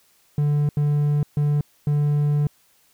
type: tone bursts at uneven times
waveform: triangle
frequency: 146.83 Hz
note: D3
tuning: in tune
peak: -15 dBFS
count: 4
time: 0.38-0.69 / 0.77-1.23 / 1.37-1.61 / 1.87-2.47 s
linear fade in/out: 2 ms
effects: white hiss -60 dBFS RMS until 2.93 s